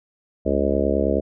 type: harmonic tone with a mistuned harmonic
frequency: 69.5 Hz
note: C#2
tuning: 5 cents sharp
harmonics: 1 / 3 / 4 / 5 / 6 / 7 / 8 / 9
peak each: -26 / -26 / -26 / -26 / -26 / -26 / -26 / -26 dBFS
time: 0.45-1.21 s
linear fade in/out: 20 ms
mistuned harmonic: 1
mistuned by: +69 cents
effects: none